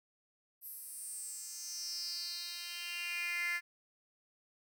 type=tone with high-pass filter sweep; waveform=10% pulse; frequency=347.5 Hz; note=F4; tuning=9 cents flat; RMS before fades=-41 dBFS; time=0.61-3.61 s; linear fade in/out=50 ms; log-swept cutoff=12000 to 1900 Hz; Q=5.7; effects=none